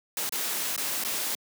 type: noise with dropouts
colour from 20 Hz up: white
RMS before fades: -30 dBFS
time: 0.17-1.35 s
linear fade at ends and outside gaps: 1 ms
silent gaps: 0.292-0.323 / 0.763-0.777 / 1.038-1.048 s
effects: high-pass 200 Hz 12 dB/octave